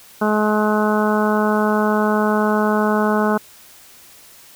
harmonic tone, 212.3 Hz, G#3, 38 cents sharp, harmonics 1 / 2 / 3 / 4 / 5 / 6 / 7, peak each -18 / -21 / -23 / -24 / -25 / -26 / -26 dBFS, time 0.21-3.38 s, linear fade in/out 10 ms, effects white hiss -45 dBFS RMS until 4.55 s

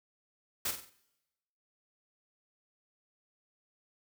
white noise with echo, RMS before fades -33 dBFS, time 0.65-0.71 s, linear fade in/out 5 ms, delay 47 ms, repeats 4, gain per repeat -7 dB, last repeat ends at 0.898 s, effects noise-tail reverb RT60 1.0 s tail -21 dB re dry

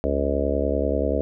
harmonic tone, 70.3 Hz, C#2, 25 cents sharp, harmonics 1 / 3 / 4 / 5 / 6 / 7 / 8 / 9, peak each -26 / -32 / -28 / -33 / -29 / -27 / -29 / -28 dBFS, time 0.04-1.21 s, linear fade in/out 0 ms, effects none

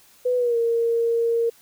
sine tone with pitch glide, 497.2 to 463.9 Hz, B4 to A#4, +12 to -8 cents, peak -18 dBFS, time 0.25-1.5 s, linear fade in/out 10 ms, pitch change -120 cents, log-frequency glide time 0.37-0.57 s, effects white hiss -54 dBFS RMS until 1.61 s

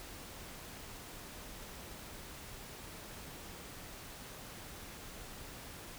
silence, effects pink hiss -49 dBFS RMS until 5.98 s

